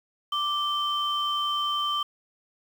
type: tone pair together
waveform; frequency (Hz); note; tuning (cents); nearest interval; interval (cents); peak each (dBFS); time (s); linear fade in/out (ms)
sine; 1174.7 / 3105; D6 / G7; 0 / -17; octave + perfect fourth; 1683; -26 / -27; 0.32-2.03; 5
effects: tanh soft clip ceiling -17 dBFS + 8-bit